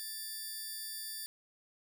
10% pulse tone pair together, 1760 / 4696 Hz, A6 / D8, 0 / -1 cents, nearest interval octave + perfect fourth, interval 1699 cents, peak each -39 / -34 dBFS, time 0-1.26 s, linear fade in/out 0 ms, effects none

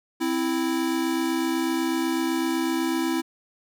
square tone pair together, 261.6 / 329.6 Hz, C4 / E4, 0 / 0 cents, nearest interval major third, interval 400 cents, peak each -28 / -25 dBFS, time 0.2-3.22 s, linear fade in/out 20 ms, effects none

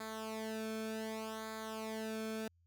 sawtooth tone with flanger, 220 Hz, A3, in tune, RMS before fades -42 dBFS, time 0-2.48 s, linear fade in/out 5 ms, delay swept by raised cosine 0.35 to 1.04 ms, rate 0.66 Hz, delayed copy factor -0.8, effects added 85 Hz sine -68 dBFS peak until 2.66 s

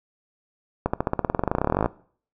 accelerating click train, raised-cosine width 1 ms, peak -7 dBFS, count 27, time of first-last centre 0.86-1.86 s, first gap 75 ms, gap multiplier 0.94, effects noise-tail reverb RT60 0.5 s tail -20 dB re dry

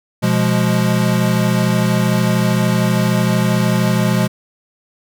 square chord, F diminished, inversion second, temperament equal, 123.47 / 174.61 / 207.7 Hz, Cb3 / F3 / Ab3, 0 / 0 / 0 cents, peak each -18 dBFS, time 0.22-4.28 s, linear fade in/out 20 ms, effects none

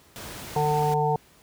pink noise, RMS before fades -38 dBFS, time 0.16-0.94 s, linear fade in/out 0 ms
harmonic tone, 149.7 Hz, D3, 33 cents sharp, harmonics 1 / 3 / 5 / 6, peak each -26 / -26 / -26 / -26 dBFS, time 0.56-1.16 s, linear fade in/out 2 ms
effects pink hiss -56 dBFS RMS until 1.42 s + high-pass 60 Hz 12 dB/octave

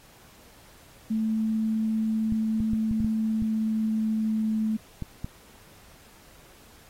sine tone with pitch glide, 220 to 218.2 Hz, A3 to A3, 0 to -14 cents, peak -23 dBFS, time 1.1-4.77 s, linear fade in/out 10 ms, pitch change -14 cents, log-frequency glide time 3.15-4.61 s
clicks, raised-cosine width 5 ms, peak -19 dBFS, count 9, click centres 2.323 / 2.604 / 2.734 / 2.912 / 3.004 / 3.046 / 3.422 / 5.023 / 5.245 s
effects pink hiss -54 dBFS RMS until 6.89 s + AAC 48 kbps

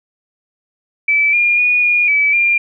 sine tone with pitch steps, 2311 / 2414 / 2455 / 2433 / 2296 / 2394 Hz, D7 / D7 / D#7 / D#7 / D7 / D7, -28 / +47 / -24 / -39 / -40 / +33 cents, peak -10 dBFS, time 1.08-2.58 s, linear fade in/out 5 ms, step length 250 ms, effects none

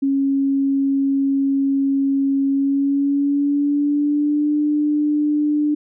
sine tone with pitch glide, 274.5 to 297.6 Hz, C#4 to D4, -17 to +23 cents, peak -15 dBFS, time 0.02-5.75 s, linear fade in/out 10 ms, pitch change +140 cents, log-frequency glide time 2.48-4.52 s, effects none

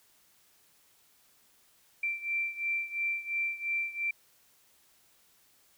sine beating tone pair, 2349 / 2351.9 Hz, D7 / D7, 0 / +2 cents, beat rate 2.9 Hz, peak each -32 / -35 dBFS, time 2.03-4.11 s, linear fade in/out 5 ms, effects white hiss -65 dBFS RMS until 5.77 s

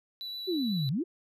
triangle tone with vibrato, 3951 Hz, B7, in tune, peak -35 dBFS, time 0.21-0.89 s, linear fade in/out 0 ms, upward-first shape sine, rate 8.1 Hz, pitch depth 10 cents each way
sine exponential two-way sweep, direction down then up, 392 to 126.6 to 392 Hz, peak -27 dBFS, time 0.47-1.04 s, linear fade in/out 20 ms, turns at 0.89 s
effects none

